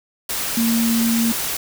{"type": "tone in noise", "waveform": "sine", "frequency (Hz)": 230, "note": "A#3", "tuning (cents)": -23, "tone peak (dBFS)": -16, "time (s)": [0.57, 1.32], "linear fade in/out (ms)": 5, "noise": "white", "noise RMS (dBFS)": -24, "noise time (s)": [0.29, 1.57], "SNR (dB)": 5, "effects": []}